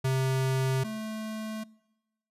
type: tone pair in turn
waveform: square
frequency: 132 / 217.8 Hz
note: C3 / A3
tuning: +16 / -17 cents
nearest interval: major sixth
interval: 867 cents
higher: second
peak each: -25 / -34 dBFS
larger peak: first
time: 0.04-0.84 / 0.84-1.64 s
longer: neither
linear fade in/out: 10 ms
effects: noise-tail reverb RT60 1.0 s tail -23 dB re dry + resampled to 32000 Hz